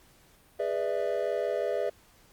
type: chord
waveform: triangle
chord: E dominant seventh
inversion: first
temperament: just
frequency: 412 / 494.4 / 593.3 / 659.3 Hz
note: G#4 / B4 / D5 / E5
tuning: -14 / +2 / +18 / 0 cents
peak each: -31 / -31 / -30 / -31 dBFS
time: 0.59-1.9 s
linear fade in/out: 10 ms
effects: pink hiss -60 dBFS RMS until 2.32 s + Opus 48 kbps